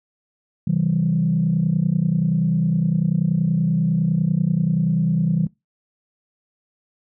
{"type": "tone cluster", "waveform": "sine", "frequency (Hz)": [132.8, 163.8, 194], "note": ["C3", "E3", "G3"], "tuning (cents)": [26, -11, -18], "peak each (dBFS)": [-24, -18, -22], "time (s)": [0.67, 5.47], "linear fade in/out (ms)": 5, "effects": ["noise-tail reverb RT60 0.2 s tail -20 dB re dry", "tanh soft clip ceiling -9 dBFS"]}